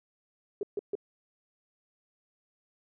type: tone bursts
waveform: sine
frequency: 405.7 Hz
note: G#4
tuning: 41 cents flat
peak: -28 dBFS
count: 3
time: 0.61-0.953 s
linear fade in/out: 2 ms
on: 21 ms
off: 140 ms
effects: none